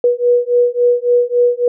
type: beating tone pair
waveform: sine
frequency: 484.1 / 487.7 Hz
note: B4 / B4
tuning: -35 / -22 cents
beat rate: 3.6 Hz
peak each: -13 dBFS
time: 0.04-1.68 s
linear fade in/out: 2 ms
effects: none